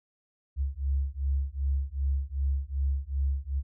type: beating tone pair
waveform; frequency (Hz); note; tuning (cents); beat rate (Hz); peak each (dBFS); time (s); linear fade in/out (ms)
sine; 67.5 / 70.1; C#2 / C#2; -45 / +20; 2.6; -29; 0.56-3.63; 50
effects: none